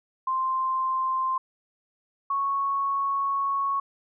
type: tone pair in turn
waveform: sine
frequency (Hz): 1046.5 / 1106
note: C6 / C#6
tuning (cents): 0 / -4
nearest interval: minor second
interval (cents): 96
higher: second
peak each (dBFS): -23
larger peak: neither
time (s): 0.27-1.38 / 2.3-3.8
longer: second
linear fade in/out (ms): 5
effects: none